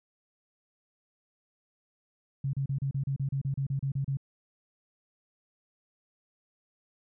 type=tone bursts; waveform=sine; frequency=137.1 Hz; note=C#3; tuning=19 cents flat; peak=-27 dBFS; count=14; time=2.44-4.171 s; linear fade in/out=5 ms; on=93 ms; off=33 ms; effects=none